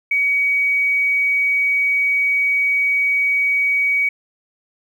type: tone with tanh clipping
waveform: triangle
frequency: 2260 Hz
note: C#7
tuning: 33 cents sharp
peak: -14 dBFS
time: 0.11-4.09 s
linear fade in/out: 5 ms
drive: 2 dB
effects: none